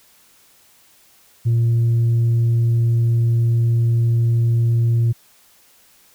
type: tone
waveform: sine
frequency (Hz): 116.54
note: A#2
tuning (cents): 0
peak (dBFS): -11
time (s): 1.45-5.13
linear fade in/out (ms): 20
effects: tanh soft clip ceiling -12 dBFS + white hiss -53 dBFS RMS until 6.14 s